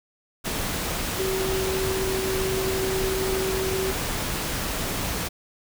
sine tone in noise, 380.4 Hz, F#4, 48 cents sharp, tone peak -25 dBFS, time 1.18-3.92 s, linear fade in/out 20 ms, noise pink, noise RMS -28 dBFS, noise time 0.44-5.29 s, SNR 0 dB, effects none

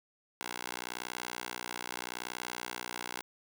10% pulse tone with high-pass filter, 60.8 Hz, B1, 26 cents flat, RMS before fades -41 dBFS, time 0.41-3.22 s, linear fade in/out 0 ms, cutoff 760 Hz, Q 0.54, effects none

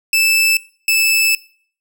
sawtooth tone pair in turn, 2635 / 2626 Hz, E7 / E7, -1 / -7 cents, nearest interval unison, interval 6 cents, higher first, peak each -8 dBFS, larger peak neither, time 0.13-0.57 / 0.88-1.35 s, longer second, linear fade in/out 2 ms, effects noise-tail reverb RT60 0.5 s tail -22 dB re dry

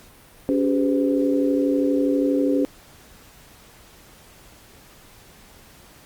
sine tone cluster, 281.6 / 383.3 / 415.6 / 508 Hz, C#4 / G4 / G#4 / B4, +27 / -39 / +1 / +49 cents, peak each -19 / -27 / -28 / -24 dBFS, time 0.49-2.65 s, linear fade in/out 0 ms, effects pink hiss -49 dBFS RMS until 6.05 s + Opus 48 kbps

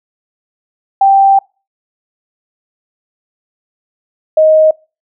sine tone pair in turn, 784 / 626 Hz, G5 / D#5, 0 / +10 cents, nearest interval major third, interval 390 cents, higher first, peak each -4 dBFS, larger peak neither, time 1.01-1.39 / 4.37-4.71 s, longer first, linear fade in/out 5 ms, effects noise-tail reverb RT60 0.3 s tail -25 dB re dry

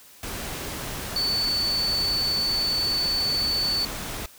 sine tone in noise, 4485 Hz, C#8, 19 cents sharp, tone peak -22 dBFS, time 1.16-3.85 s, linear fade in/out 2 ms, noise pink, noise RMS -33 dBFS, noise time 0.23-4.26 s, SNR +8 dB, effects white hiss -50 dBFS RMS until 4.38 s

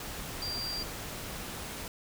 sine tone in noise, 4735 Hz, D8, 13 cents sharp, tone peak -34 dBFS, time 0.42-0.83 s, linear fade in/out 2 ms, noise pink, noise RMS -40 dBFS, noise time 0-1.88 s, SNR +3 dB, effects none

